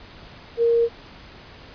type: tone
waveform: sine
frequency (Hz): 466.2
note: A#4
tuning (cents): 0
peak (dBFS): -15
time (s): 0.57-0.89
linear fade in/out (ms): 50
effects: pink hiss -44 dBFS RMS until 1.74 s + resampled to 11025 Hz